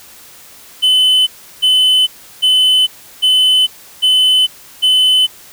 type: tone bursts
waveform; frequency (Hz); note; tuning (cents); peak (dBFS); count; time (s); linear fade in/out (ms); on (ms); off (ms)
triangle; 3028; F#7; +39; -6; 6; 0.82-5.27; 20; 450; 350
effects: white hiss -39 dBFS RMS until 5.52 s